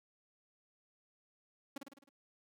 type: tone with echo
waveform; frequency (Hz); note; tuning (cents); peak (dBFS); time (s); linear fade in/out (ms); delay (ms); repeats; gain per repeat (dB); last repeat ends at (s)
sawtooth; 277.2; C#4; 0; -36; 1.76-1.78; 5; 52; 6; -4; 2.092
effects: none